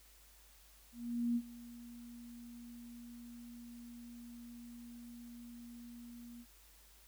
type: tone with ADSR envelope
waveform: sine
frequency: 237.5 Hz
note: A#3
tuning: 33 cents sharp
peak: -30 dBFS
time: 0.92-6.46 s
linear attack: 440 ms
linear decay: 56 ms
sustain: -19 dB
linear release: 56 ms
effects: added 50 Hz sine -64 dBFS peak until 7.07 s + white hiss -64 dBFS RMS until 7.07 s